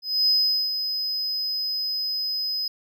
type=tone with ADSR envelope; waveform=triangle; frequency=5040 Hz; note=D#8; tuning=21 cents sharp; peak=-14 dBFS; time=0.02-2.68 s; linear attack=260 ms; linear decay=420 ms; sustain=-9 dB; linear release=4 ms; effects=tanh soft clip ceiling -12 dBFS